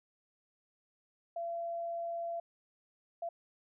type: tone bursts at uneven times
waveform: sine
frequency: 679 Hz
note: F5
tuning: 49 cents flat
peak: -35 dBFS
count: 2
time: 1.36-2.4 / 3.22-3.29 s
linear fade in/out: 5 ms
effects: none